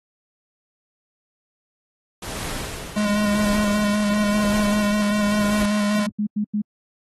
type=noise with tremolo; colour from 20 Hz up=pink; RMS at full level=-29 dBFS; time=2.22-5.66 s; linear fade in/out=5 ms; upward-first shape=triangle; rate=0.96 Hz; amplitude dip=75%
type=tone with vibrato; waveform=square; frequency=207.7 Hz; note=G#3; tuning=in tune; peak=-19 dBFS; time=2.96-6.07 s; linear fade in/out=10 ms; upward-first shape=square; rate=5.1 Hz; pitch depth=19 cents each way
type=tone bursts; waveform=sine; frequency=209.2 Hz; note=G#3; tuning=13 cents sharp; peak=-19 dBFS; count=4; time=6.01-6.62 s; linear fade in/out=10 ms; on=85 ms; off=90 ms
effects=AAC 32 kbps